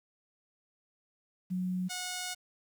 sine / 5% pulse tone pair in turn, 182.9 / 728.6 Hz, F#3 / F#5, -20 / -27 cents, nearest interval 2 octaves, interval 2393 cents, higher second, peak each -30 / -24 dBFS, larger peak second, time 1.5-1.89 / 1.89-2.35 s, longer second, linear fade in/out 20 ms, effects 10-bit

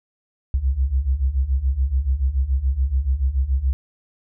sine beating tone pair, 62.4 / 69.4 Hz, B1 / C#2, +19 / +3 cents, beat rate 7 Hz, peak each -22 / -19 dBFS, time 0.54-3.73 s, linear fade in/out 0 ms, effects none

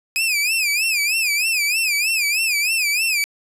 sawtooth tone with vibrato, 2489 Hz, D#7, in tune, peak -14 dBFS, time 0.16-3.24 s, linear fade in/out 0 ms, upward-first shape sine, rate 3.2 Hz, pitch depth 150 cents each way, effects resampled to 32000 Hz + 9-bit

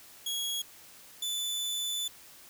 sawtooth tone pair in turn, 3322 / 3495 Hz, G#7 / A7, 0 / -12 cents, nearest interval minor second, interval 88 cents, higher second, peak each -28 dBFS, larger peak neither, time 0.26-0.62 / 1.22-2.08 s, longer second, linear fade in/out 5 ms, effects white hiss -53 dBFS RMS until 2.49 s

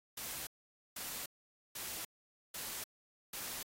white noise bursts, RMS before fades -43 dBFS, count 5, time 0.17-3.63 s, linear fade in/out 5 ms, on 300 ms, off 490 ms, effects AAC 48 kbps

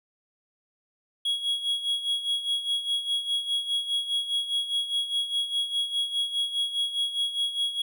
triangle tone with tremolo, 3322 Hz, G#7, in tune, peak -21 dBFS, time 1.25-7.82 s, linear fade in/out 5 ms, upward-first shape sine, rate 4.9 Hz, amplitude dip 70%, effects none

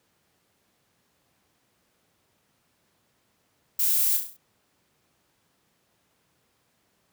violet noise with echo, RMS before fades -24 dBFS, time 3.79-4.17 s, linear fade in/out 5 ms, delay 33 ms, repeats 6, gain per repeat -5 dB, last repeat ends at 4.368 s, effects pink hiss -69 dBFS RMS until 7.12 s + high-pass 100 Hz 12 dB/octave

